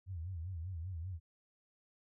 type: tone with vibrato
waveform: sine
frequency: 87.31 Hz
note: F2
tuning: in tune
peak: -39 dBFS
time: 0.06-1.2 s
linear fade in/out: 50 ms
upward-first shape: sine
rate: 5.1 Hz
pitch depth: 160 cents each way
effects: none